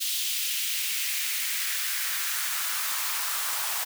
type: noise with high-pass filter sweep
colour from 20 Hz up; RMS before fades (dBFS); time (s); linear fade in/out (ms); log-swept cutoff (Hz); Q
white; -29; 0-3.85; 20; 3300 to 880; 1.9
effects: none